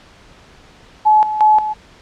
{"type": "tone with tremolo", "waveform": "sine", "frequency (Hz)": 856, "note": "A5", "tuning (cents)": -48, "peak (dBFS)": -7, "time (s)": [1.05, 1.74], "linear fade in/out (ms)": 20, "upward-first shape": "square", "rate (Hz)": 2.8, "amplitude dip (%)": 70, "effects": ["pink hiss -45 dBFS RMS until 2.01 s", "low-pass 5000 Hz 12 dB/octave"]}